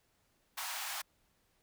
pink high-pass noise, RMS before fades -40 dBFS, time 0.57-1.02 s, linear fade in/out 10 ms, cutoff 740 Hz, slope 48 dB/octave, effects pink hiss -74 dBFS RMS until 1.62 s

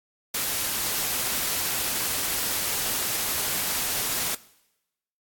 white noise, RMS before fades -27 dBFS, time 0.34-4.35 s, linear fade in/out 5 ms, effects noise-tail reverb RT60 0.9 s tail -20 dB re dry + AAC 64 kbps

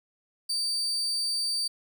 35% pulse tone, 4630 Hz, D8, 25 cents flat, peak -25 dBFS, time 0.49-1.68 s, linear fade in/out 10 ms, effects none

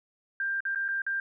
sine tone with dropouts, 1588 Hz, G6, 22 cents sharp, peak -27 dBFS, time 0.4-1.2 s, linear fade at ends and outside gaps 2 ms, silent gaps 0.605-0.652 / 0.749-0.757 / 0.881-0.886 / 1.019-1.065 s, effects none

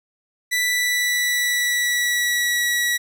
sawtooth tone with pitch glide, 1975.5 to 1931.5 Hz, B6 to B6, 0 to -39 cents, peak -15 dBFS, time 0.51-2.98 s, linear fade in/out 20 ms, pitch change -39 cents, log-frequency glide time 0.63-2.64 s, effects none

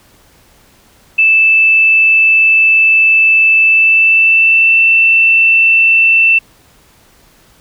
sine tone with pitch glide, 2637 to 2672 Hz, E7 to E7, 0 to +23 cents, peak -5 dBFS, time 1.18-6.39 s, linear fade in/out 10 ms, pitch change +23 cents, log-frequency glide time 3.62-4.81 s, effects pink hiss -47 dBFS RMS until 7.6 s

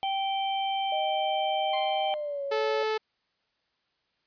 harmonic tone, 780 Hz, G5, 9 cents flat, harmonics 1 / 3 / 4, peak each -27 / -40 / -34 dBFS, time 0.03-2.14 s, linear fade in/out 0 ms
sine tone with pitch glide, 622.3 to 557.6 Hz, D#5 to C#5, 0 to +10 cents, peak -30 dBFS, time 0.92-2.83 s, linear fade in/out 2 ms, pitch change -190 cents, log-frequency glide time 2.07-2.43 s
20% pulse tone with exponential decay, 1047 Hz, C6, 1 cent sharp, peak -29 dBFS, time 1.73-2.56 s, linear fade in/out 5 ms, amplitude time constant 180 ms
sawtooth tone, 434.9 Hz, A4, 20 cents flat, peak -22 dBFS, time 2.51-2.98 s, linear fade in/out 10 ms
effects white hiss -74 dBFS RMS until 4.26 s + resampled to 11025 Hz

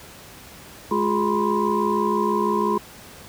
sine tone cluster, 209.9 / 355.9 / 416.6 / 975 / 1041 Hz, G#3 / F4 / G#4 / B5 / C6, +19 / +33 / +5 / -23 / -9 cents, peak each -25 dBFS, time 0.91-2.78 s, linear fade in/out 5 ms, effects pink hiss -43 dBFS RMS until 3.28 s + high-pass 60 Hz 12 dB/octave

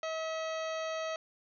harmonic tone with a mistuned harmonic, 640 Hz, D#5, 49 cents sharp, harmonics 1 / 2 / 3 / 4 / 5 / 6 / 7 / 9 / 10, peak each -35 / -41 / -45 / -47 / -49 / -51 / -52 / -54 / -55 dBFS, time 0.03-1.16 s, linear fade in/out 2 ms, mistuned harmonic 3, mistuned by +24 cents, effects none

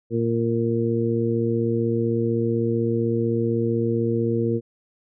harmonic tone, 115.8 Hz, A#2, 11 cents flat, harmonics 1 / 2 / 3 / 4, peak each -25 / -25 / -25 / -25 dBFS, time 0.1-4.61 s, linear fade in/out 50 ms, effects none

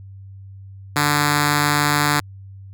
5% pulse tone with notch filter, 146.83 Hz, D3, in tune, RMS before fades -18 dBFS, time 0.96-2.2 s, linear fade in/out 2 ms, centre 520 Hz, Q 1, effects added 97 Hz sine -36 dBFS peak until 2.73 s

